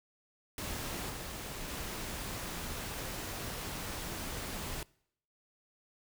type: noise with level steps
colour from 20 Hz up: pink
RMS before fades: -39 / -42 / -40 dBFS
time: 0.58-4.83 s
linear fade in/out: 2 ms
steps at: 1.1 / 1.68 s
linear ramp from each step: 2 ms
effects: noise-tail reverb RT60 0.7 s tail -24 dB re dry